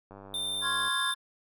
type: click train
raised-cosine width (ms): 1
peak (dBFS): -33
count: 77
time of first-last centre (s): 0.11-0.881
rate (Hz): 98.6
type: tone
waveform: square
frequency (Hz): 3589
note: A7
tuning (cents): +34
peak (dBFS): -31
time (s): 0.34-1.14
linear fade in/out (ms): 2
type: chord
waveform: triangle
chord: Db major seventh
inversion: third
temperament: equal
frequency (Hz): 1046.5 / 1108.7 / 1396.9 / 1661.2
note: C6 / Db6 / F6 / Ab6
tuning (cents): 0 / 0 / 0 / 0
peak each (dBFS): -32 / -35 / -35 / -30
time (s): 0.61-1.15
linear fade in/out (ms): 50
effects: none